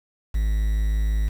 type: tone with quantisation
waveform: triangle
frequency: 52.9 Hz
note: G#1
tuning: 33 cents sharp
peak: -17 dBFS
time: 0.34-1.29 s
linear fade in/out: 10 ms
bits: 7
effects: none